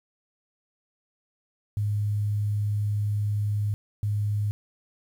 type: tone bursts at uneven times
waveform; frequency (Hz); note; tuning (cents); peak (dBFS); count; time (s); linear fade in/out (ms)
sine; 103.83; G#2; 0; -23; 2; 1.77-3.74 / 4.03-4.51; 0
effects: 9-bit